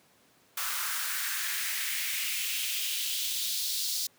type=noise with high-pass filter sweep; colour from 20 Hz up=white; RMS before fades=-32 dBFS; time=0.57-4.07 s; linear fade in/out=5 ms; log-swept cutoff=1200 to 4600 Hz; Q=2.6; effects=pink hiss -63 dBFS RMS until 4.18 s + high-pass 150 Hz 12 dB/octave